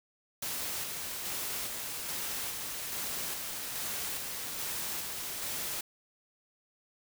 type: noise with tremolo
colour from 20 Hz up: white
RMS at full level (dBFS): -36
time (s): 0.42-5.81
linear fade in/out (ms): 5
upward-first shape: square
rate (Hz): 1.2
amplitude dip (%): 25
effects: none